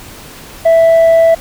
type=tone with tanh clipping; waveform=triangle; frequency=659.3 Hz; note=E5; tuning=in tune; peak=-5 dBFS; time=0.65-1.35 s; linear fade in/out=10 ms; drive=7 dB; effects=pink hiss -33 dBFS RMS until 1.4 s